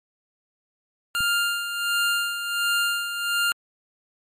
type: tone with tremolo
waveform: 25% pulse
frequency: 1400 Hz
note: F6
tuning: 4 cents sharp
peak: -16 dBFS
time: 1.15-3.52 s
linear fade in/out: 0 ms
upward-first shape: sine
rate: 1.4 Hz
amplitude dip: 60%
type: click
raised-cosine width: 5 ms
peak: -25 dBFS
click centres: 1.206 s
effects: MP3 64 kbps